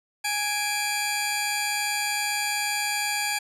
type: tone pair together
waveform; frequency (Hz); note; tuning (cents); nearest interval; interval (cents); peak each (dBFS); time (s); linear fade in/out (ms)
15% pulse; 830.5 / 2349; G#5 / D7; 0 / 0; octave + tritone; 1800; -21; 0.24-3.39; 10
effects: resampled to 32000 Hz